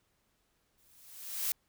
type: noise with exponential growth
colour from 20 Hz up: blue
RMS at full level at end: -30 dBFS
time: 0.78-1.52 s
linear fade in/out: 1 ms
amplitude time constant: 160 ms
effects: pink hiss -75 dBFS RMS until 1.68 s